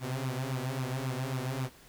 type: tone with flanger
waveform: sawtooth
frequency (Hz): 130.2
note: C3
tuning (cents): -8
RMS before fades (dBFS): -34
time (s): 0-1.7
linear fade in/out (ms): 50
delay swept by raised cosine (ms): 0.77 to 6.57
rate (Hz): 3.7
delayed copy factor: +0.75
effects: pink hiss -56 dBFS RMS until 1.88 s